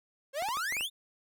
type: exponential sweep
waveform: 45% pulse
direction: up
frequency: 520 to 3729 Hz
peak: -31 dBFS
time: 0.33-0.9 s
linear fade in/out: 50 ms
type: clicks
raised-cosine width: 0.5 ms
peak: -27 dBFS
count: 6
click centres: 0.423 / 0.487 / 0.571 / 0.724 / 0.768 / 0.809 s
effects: none